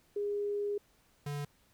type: tone pair in turn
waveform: sine / square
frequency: 409.5 / 144.78 Hz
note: G#4 / D3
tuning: -24 / -24 cents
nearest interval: octave + tritone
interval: 1800 cents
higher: first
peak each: -31 / -36 dBFS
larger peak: first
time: 0.16-0.78 / 1.26-1.45 s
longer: first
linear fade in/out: 5 ms
effects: pink hiss -68 dBFS RMS until 1.73 s